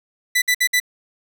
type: tone bursts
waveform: sawtooth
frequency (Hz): 1985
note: B6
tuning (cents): +8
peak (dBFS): -11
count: 4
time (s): 0.35-0.801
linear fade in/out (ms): 10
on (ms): 70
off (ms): 57
effects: none